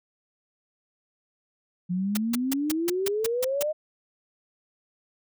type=exponential sweep; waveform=sine; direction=up; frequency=174.61 to 627 Hz; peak=-24 dBFS; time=1.89-3.73 s; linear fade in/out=20 ms
type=noise bursts; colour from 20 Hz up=white; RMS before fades=-28 dBFS; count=9; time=2.15-3.628 s; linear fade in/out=5 ms; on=22 ms; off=160 ms
effects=none